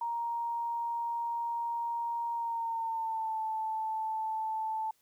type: tone with pitch glide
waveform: sine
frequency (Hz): 936 to 878.4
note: A#5 to A5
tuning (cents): +7 to -3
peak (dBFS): -31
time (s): 0.01-4.91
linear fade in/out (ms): 5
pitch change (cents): -110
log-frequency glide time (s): 2.33-3.4
effects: white hiss -71 dBFS RMS until 5.01 s